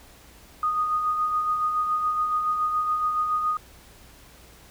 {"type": "tone with tremolo", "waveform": "sine", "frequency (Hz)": 1238, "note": "D#6", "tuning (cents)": -9, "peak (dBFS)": -20, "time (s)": [0.63, 3.57], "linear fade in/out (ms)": 2, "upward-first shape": "sine", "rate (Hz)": 7.1, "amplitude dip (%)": 40, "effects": ["added 60 Hz sine -55 dBFS peak until 4.7 s", "pink hiss -51 dBFS RMS until 4.7 s"]}